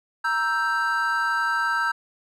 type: chord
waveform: triangle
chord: E diminished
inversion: second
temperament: equal with one note detuned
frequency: 937.2 / 1318.5 / 1568 Hz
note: Bb5 / E6 / G6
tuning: +9 / 0 / 0 cents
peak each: -26 / -24 / -22 dBFS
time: 0.24-1.92 s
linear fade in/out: 10 ms
effects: none